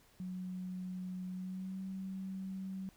sine tone with pitch glide, 183.7 to 190.51 Hz, F#3 to G3, -12 to -49 cents, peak -39 dBFS, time 0.2-2.89 s, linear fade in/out 0 ms, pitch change +63 cents, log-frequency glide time 1.33-1.82 s, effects pink hiss -66 dBFS RMS until 2.96 s

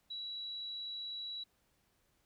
sine tone, 3912 Hz, B7, 17 cents flat, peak -40 dBFS, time 0.1-1.44 s, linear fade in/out 10 ms, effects pink hiss -75 dBFS RMS until 2.25 s

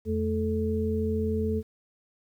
sine tone cluster, 85.9 / 219 / 436 Hz, F2 / A3 / A4, -28 / -8 / -16 cents, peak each -29 dBFS, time 0.05-1.63 s, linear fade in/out 50 ms, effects 10-bit

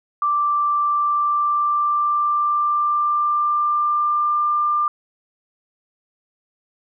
sine tone with pitch glide, 1174.7 to 1193.2 Hz, D6 to D6, 0 to +27 cents, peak -16 dBFS, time 0.22-4.88 s, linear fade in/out 2 ms, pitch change +27 cents, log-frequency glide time 0.82-4.39 s, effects none

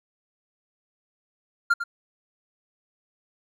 triangle tone with echo, 1396.9 Hz, F6, in tune, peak -14 dBFS, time 1.7-1.74 s, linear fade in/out 10 ms, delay 100 ms, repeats 1, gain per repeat -10 dB, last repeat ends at 1.84 s, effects none

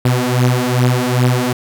sawtooth beating tone pair, 123.47 / 125.97 Hz, B2 / B2, 0 / +35 cents, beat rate 2.5 Hz, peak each -11 dBFS, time 0.05-1.53 s, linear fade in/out 5 ms, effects none

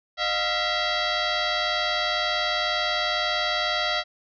sine tone with frequency modulation, 1273 Hz, D#6, 39 cents sharp, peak -22 dBFS, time 0.17-4.04 s, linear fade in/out 50 ms, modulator 662 Hz, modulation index 5, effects none

